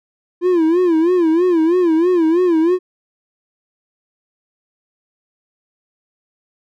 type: tone with vibrato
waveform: triangle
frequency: 340.6 Hz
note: F4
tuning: 43 cents flat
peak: -9 dBFS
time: 0.41-2.79 s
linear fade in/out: 50 ms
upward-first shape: sine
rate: 3.1 Hz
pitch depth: 130 cents each way
effects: none